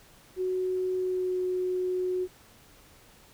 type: tone with pitch glide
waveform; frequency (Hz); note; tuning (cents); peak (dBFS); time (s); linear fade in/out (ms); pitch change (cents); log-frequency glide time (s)
sine; 370 to 366.4; F#4 to F#4; 0 to -17; -26; 0.36-2.28; 50; -17; 0.97-1.4
effects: pink hiss -56 dBFS RMS until 3.33 s